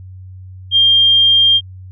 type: tone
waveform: sine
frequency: 3200 Hz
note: G7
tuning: 35 cents sharp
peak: -7 dBFS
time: 0.71-1.61 s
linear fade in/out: 50 ms
effects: added 93 Hz sine -31 dBFS peak until 1.91 s